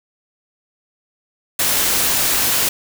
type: noise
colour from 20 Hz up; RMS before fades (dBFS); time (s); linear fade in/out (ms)
white; -17; 1.59-2.69; 5
effects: none